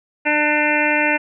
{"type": "harmonic tone", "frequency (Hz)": 299, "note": "D4", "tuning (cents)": 31, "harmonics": [1, 2, 3, 5, 6, 7, 8, 9], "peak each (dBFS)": [-23, -23, -23, -23, -23, -23, -23, -23], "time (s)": [0.25, 1.18], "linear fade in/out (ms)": 20, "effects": []}